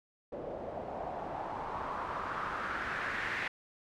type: noise with low-pass filter sweep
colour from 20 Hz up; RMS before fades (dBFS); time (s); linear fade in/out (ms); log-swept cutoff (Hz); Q
white; -38; 0.32-3.48; 5; 530 to 2000; 3.1
effects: none